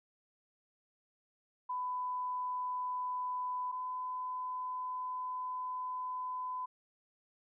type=tone pair in turn; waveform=sine; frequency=1000 / 1008.7 Hz; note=B5 / B5; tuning=+21 / +36 cents; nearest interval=unison; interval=15 cents; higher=second; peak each=-34 / -36 dBFS; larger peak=first; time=1.69-3.72 / 3.72-6.66 s; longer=second; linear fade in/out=10 ms; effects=none